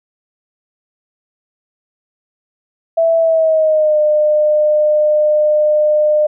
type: tone with pitch glide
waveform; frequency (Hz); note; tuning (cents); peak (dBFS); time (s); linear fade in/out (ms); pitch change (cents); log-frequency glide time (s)
sine; 659.3 to 604.6; E5 to D#5; 0 to -50; -9; 2.97-6.27; 10; -150; 3.18-3.99
effects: none